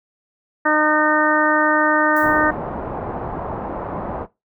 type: harmonic tone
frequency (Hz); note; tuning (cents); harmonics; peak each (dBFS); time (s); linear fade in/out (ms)
305.3; D#4; -33; 1 / 2 / 3 / 4 / 5 / 6; -21 / -21 / -21 / -21 / -21 / -21; 0.65-2.51; 10
type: noise with exponential decay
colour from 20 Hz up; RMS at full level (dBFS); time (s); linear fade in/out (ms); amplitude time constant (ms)
violet; -35; 2.16-2.56; 5; 86
type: low-pass noise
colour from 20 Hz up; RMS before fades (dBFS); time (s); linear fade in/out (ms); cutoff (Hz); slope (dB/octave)
white; -27; 2.21-4.27; 50; 980; 24
effects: noise-tail reverb RT60 0.2 s tail -18 dB re dry